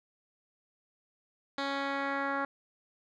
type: tone with low-pass filter sweep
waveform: 10% pulse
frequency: 277.2 Hz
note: C#4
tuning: in tune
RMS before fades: -33 dBFS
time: 1.58-2.45 s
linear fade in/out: 2 ms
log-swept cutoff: 3800 to 1500 Hz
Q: 1.8
effects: none